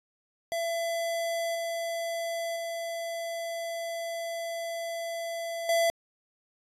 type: tone with level steps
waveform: square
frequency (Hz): 671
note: E5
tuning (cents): +31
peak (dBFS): -29 / -31 / -33 / -23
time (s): 0.52-5.9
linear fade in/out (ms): 0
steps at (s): 1.55 / 2.56 / 5.69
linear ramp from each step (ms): 2
effects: resampled to 32000 Hz